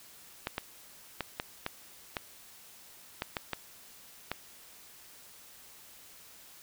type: clicks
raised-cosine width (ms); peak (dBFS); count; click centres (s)
0.3; -16; 10; 0.471 / 0.581 / 1.207 / 1.399 / 1.664 / 2.168 / 3.221 / 3.368 / 3.533 / 4.316
effects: white hiss -54 dBFS RMS until 6.62 s